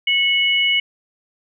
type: tone pair together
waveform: sine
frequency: 2200 / 2937 Hz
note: C#7 / F#7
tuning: -14 / -13 cents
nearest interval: perfect fourth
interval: 501 cents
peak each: -17 dBFS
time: 0.07-0.8 s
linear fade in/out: 5 ms
effects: none